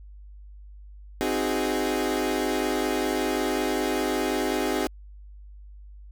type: chord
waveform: 30% pulse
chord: Ab dominant seventh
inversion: first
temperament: equal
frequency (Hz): 261.6 / 311.1 / 370 / 415.3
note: C4 / Eb4 / Gb4 / Ab4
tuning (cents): 0 / 0 / 0 / 0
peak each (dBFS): -27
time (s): 1.21-4.87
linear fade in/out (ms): 0
effects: added 50 Hz sine -42 dBFS peak until 6.11 s

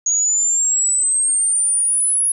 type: exponential sweep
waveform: sine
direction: up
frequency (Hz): 6645 to 10548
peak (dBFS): -14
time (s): 0.06-2.32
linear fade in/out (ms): 5
effects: none

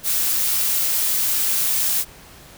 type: noise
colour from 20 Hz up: blue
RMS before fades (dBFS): -20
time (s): 0.03-2.05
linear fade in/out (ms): 50
effects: pink hiss -44 dBFS RMS until 2.57 s

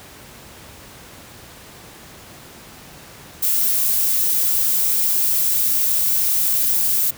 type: noise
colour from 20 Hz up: violet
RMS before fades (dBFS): -18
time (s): 3.42-7.11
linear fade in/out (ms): 10
effects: pink hiss -41 dBFS RMS until 7.17 s + high-pass 60 Hz 12 dB/octave

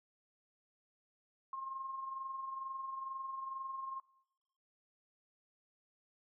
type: tone with amplitude modulation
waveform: sine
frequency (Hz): 1068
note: C6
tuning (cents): +35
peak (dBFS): -38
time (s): 1.53-4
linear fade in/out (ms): 2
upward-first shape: sine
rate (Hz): 22.2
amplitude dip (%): 45
effects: noise-tail reverb RT60 0.8 s tail -21 dB re dry

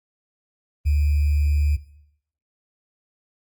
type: tone with sample-and-hold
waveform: sine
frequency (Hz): 73.42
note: D2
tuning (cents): 0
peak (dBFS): -16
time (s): 0.85-1.77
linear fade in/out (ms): 20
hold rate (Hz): 2450
effects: noise-tail reverb RT60 0.7 s tail -17 dB re dry + Opus 32 kbps

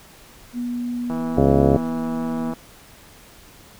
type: tone with pitch glide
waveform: sine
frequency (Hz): 242.5 to 240.3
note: B3 to B3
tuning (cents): -31 to -47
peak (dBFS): -23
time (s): 0.53-2.55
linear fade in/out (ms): 50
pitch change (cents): -16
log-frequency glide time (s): 1.95-2
type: click train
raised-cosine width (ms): 1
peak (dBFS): -18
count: 235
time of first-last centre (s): 1.1-2.536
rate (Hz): 163
type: harmonic tone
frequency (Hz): 69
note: C#2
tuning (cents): -7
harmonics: 1 / 2 / 3 / 4 / 5 / 6 / 7 / 8 / 9 / 10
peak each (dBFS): -23 / -20 / -23 / -21 / -24 / -20 / -26 / -25 / -26 / -24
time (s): 1.37-1.77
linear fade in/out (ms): 5
effects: pink hiss -47 dBFS RMS until 3.79 s

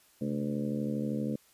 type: harmonic tone with a mistuned harmonic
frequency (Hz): 72.6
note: D2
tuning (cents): -19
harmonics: 2 / 3 / 4 / 5 / 6 / 7 / 8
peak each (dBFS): -38 / -32 / -37 / -45 / -44 / -40 / -48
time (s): 0.21-1.36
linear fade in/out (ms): 5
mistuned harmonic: 2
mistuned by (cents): -140
effects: white hiss -63 dBFS RMS until 1.53 s + resampled to 32000 Hz

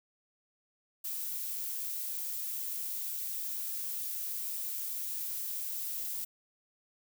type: noise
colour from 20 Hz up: violet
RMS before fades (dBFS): -37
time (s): 1.04-6.25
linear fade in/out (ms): 10
effects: none

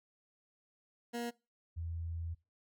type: tone pair in turn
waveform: 20% pulse / sine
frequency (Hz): 237.2 / 83.38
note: A#3 / E2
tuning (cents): +30 / +20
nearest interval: octave + tritone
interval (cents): 1810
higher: first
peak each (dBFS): -32 / -37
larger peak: first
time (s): 1.13-1.31 / 1.76-2.35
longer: second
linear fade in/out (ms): 20
effects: noise-tail reverb RT60 0.3 s tail -24 dB re dry

